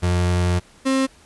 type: tone pair in turn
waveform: 35% pulse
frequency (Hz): 88.8 / 266.1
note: F2 / C4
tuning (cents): +29 / +29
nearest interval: octave + perfect fifth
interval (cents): 1900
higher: second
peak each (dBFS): -15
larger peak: neither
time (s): 0.02-0.6 / 0.85-1.07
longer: first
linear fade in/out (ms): 20
effects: pink hiss -51 dBFS RMS until 1.25 s + resampled to 24000 Hz